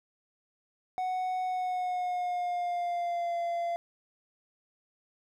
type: tone with pitch glide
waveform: triangle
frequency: 740 to 686.5 Hz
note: F#5 to F5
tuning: 0 to -30 cents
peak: -27 dBFS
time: 0.98-3.76 s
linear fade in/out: 0 ms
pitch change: -130 cents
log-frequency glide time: 1.44-3.37 s
effects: none